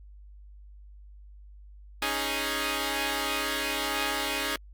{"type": "chord", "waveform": "5% pulse", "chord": "C# suspended second", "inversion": "none", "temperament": "equal", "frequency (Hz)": [277.2, 311.1, 415.3], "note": ["C#4", "D#4", "G#4"], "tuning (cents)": [0, 0, 0], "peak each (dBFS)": -21, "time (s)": [2.02, 4.56], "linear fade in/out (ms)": 2, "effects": ["added 50 Hz sine -46 dBFS peak until 4.73 s", "Opus 48 kbps"]}